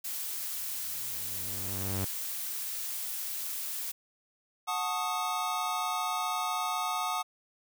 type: noise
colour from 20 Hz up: blue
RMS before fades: -36 dBFS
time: 0.04-3.92 s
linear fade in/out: 10 ms
type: tone with exponential growth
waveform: sawtooth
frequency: 95.6 Hz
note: G2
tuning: 43 cents flat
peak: -26 dBFS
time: 0.53-2.05 s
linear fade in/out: 5 ms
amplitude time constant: 330 ms
type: chord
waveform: square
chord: D# half-diminished seventh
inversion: first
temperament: equal with one note detuned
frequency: 732.3 / 880 / 1108.7 / 1244.5 Hz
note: F#5 / A5 / C#6 / D#6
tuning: -18 / 0 / 0 / 0 cents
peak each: -36 / -37 / -40 / -34 dBFS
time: 4.67-7.23 s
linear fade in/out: 20 ms
effects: none